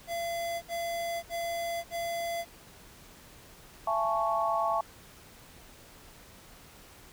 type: tone bursts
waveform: square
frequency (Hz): 680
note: F5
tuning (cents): -46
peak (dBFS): -32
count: 4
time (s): 0.07-2.453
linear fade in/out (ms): 50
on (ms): 550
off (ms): 61
type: chord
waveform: sine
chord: A major seventh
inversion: second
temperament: equal with one note detuned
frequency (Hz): 671.6 / 830.6 / 880 / 1108.7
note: E5 / G#5 / A5 / C#6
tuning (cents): +32 / 0 / 0 / 0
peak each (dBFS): -30 / -35 / -32 / -30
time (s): 3.87-4.81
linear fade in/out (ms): 5
effects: pink hiss -53 dBFS RMS until 7.12 s